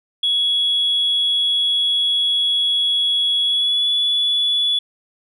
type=tone with pitch glide; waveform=sine; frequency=3355 to 3424 Hz; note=G#7 to A7; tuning=+17 to -48 cents; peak=-14 dBFS; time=0.23-4.79 s; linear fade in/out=5 ms; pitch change=+35 cents; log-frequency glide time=3.44-3.88 s; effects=tanh soft clip ceiling -11 dBFS